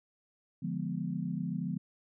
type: chord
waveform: sine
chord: D diminished seventh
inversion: none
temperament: equal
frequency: 146.83 / 174.61 / 207.7 / 246.9 Hz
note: D3 / F3 / Ab3 / Cb4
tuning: 0 / 0 / 0 / 0 cents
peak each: -39 / -35 / -39 / -39 dBFS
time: 0.62-1.78 s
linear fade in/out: 10 ms
effects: none